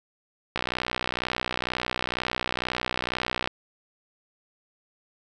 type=click train; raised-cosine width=0.3 ms; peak=-10 dBFS; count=182; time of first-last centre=0.56-3.475 s; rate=62.1 Hz; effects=none